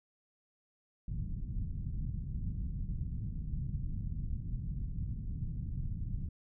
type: low-pass noise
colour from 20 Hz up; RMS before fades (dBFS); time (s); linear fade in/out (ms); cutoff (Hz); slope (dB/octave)
pink; -37; 1.08-6.29; 5; 170; 24
effects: none